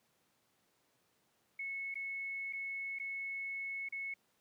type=tone with dropouts; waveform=sine; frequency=2197 Hz; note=C#7; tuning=16 cents flat; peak=-38 dBFS; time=1.59-4.14 s; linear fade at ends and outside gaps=5 ms; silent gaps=1.943-1.954 / 2.527-2.532 / 2.988-2.997 / 3.888-3.923 s; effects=pink hiss -75 dBFS RMS until 4.4 s + high-pass 150 Hz 12 dB/octave